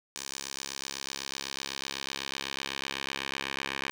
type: tone with band-pass filter sweep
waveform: 10% pulse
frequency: 68 Hz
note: C#2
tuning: 33 cents flat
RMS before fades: -37 dBFS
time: 0.16-3.91 s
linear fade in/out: 0 ms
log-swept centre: 6600 to 2400 Hz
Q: 1.3
effects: none